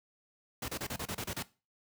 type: noise bursts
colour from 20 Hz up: pink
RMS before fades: -37 dBFS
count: 9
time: 0.62-1.427 s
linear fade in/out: 5 ms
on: 63 ms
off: 30 ms
effects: noise-tail reverb RT60 0.3 s tail -18 dB re dry + high-pass 60 Hz 12 dB/octave